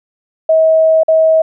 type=tone with dropouts; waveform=sine; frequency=640 Hz; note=D#5; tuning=49 cents sharp; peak=-6 dBFS; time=0.49-1.42 s; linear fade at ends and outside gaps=5 ms; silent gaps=1.034-1.082 s; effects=none